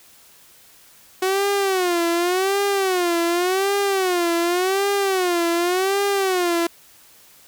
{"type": "tone with vibrato", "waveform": "sawtooth", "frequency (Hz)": 368.9, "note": "F#4", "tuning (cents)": -5, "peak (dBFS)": -14, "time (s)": [1.22, 6.67], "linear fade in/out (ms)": 5, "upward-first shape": "sine", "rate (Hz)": 0.88, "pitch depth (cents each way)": 150, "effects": ["white hiss -50 dBFS RMS until 7.47 s"]}